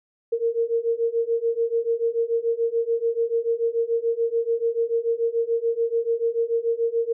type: beating tone pair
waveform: sine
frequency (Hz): 458.7 / 465.6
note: A#4 / A#4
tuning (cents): -28 / -2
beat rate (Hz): 6.9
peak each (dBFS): -24 / -23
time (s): 0.32-7.13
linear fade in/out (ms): 10
effects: none